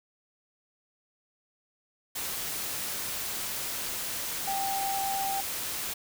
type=tone in noise; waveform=sine; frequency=784 Hz; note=G5; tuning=in tune; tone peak=-29 dBFS; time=4.47-5.41 s; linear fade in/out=10 ms; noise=white; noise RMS=-34 dBFS; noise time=2.15-5.94 s; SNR=+2 dB; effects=none